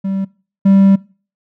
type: tone pair in turn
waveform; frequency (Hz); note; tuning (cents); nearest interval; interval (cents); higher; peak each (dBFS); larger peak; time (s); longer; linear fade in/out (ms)
triangle; 193.8 / 195.26; G3 / G3; -20 / -7; unison; 13; second; -14 / -4; second; 0.04-0.25 / 0.65-0.96; second; 10
effects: noise-tail reverb RT60 0.4 s tail -23 dB re dry